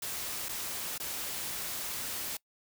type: noise with dropouts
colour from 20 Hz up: white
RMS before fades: -37 dBFS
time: 0.02-2.37 s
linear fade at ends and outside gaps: 5 ms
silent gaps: 0.486-0.49 / 0.98-0.999 s
effects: noise-tail reverb RT60 0.1 s tail -23 dB re dry